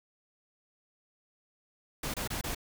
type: noise bursts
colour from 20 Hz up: pink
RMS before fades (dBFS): -35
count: 4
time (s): 2.03-2.548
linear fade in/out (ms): 5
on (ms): 110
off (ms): 26
effects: none